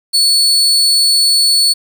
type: tone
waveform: 35% pulse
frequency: 4423 Hz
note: C#8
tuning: 5 cents flat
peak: -7 dBFS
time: 0.13-1.74 s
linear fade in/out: 20 ms
effects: 7-bit